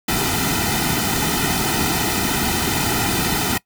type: noise with comb filter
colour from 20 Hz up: pink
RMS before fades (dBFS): -20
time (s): 0.08-3.58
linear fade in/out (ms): 5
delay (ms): 1.8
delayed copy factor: -0.85
effects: noise-tail reverb RT60 0.1 s tail -21 dB re dry